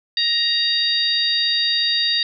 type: harmonic tone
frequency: 937 Hz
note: A#5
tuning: 9 cents sharp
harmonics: 2 / 3 / 4 / 5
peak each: -26 / -28 / -19 / -21 dBFS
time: 0.17-2.23 s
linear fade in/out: 2 ms
effects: none